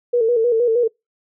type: tone with vibrato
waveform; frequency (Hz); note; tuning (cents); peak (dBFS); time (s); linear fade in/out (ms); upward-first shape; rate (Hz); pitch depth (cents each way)
sine; 465.8; A#4; -1; -13; 0.13-0.88; 10; square; 6.4; 66
effects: noise-tail reverb RT60 0.2 s tail -26 dB re dry